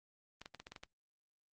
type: clicks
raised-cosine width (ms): 0.2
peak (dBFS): -30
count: 8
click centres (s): 0.416 / 0.459 / 0.547 / 0.6 / 0.669 / 0.72 / 0.762 / 0.835
effects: Opus 24 kbps